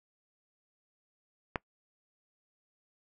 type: click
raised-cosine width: 0.5 ms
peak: -15 dBFS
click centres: 1.558 s
effects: noise-tail reverb RT60 0.1 s tail -23 dB re dry